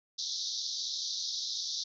pink band-pass noise, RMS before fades -36 dBFS, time 0.18-1.84 s, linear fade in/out 10 ms, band 3600 to 6100 Hz, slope 96 dB/octave, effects none

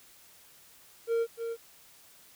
triangle tone with echo, 461.3 Hz, A#4, 18 cents flat, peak -23 dBFS, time 1.07-1.27 s, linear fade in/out 50 ms, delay 300 ms, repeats 1, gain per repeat -7 dB, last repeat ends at 1.57 s, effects white hiss -57 dBFS RMS until 2.35 s

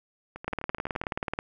two click trains, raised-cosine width 0.5 ms, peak -14 / -24 dBFS, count 18 / 10, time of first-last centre 0.48-1.389 / 0.36-1.123 s, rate 18.7 / 11.8 Hz, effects none

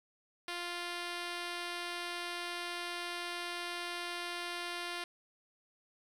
5% pulse tone, 349.2 Hz, F4, in tune, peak -26 dBFS, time 0.48-5.04 s, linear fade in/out 2 ms, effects low-pass 9000 Hz 12 dB/octave + 10-bit

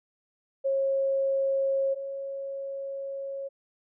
sine tone pair in turn, 543 / 548.4 Hz, C#5 / C#5, -36 / -19 cents, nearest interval unison, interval 17 cents, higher second, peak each -23 / -32 dBFS, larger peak first, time 0.64-1.95 / 1.95-3.49 s, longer second, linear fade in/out 20 ms, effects none

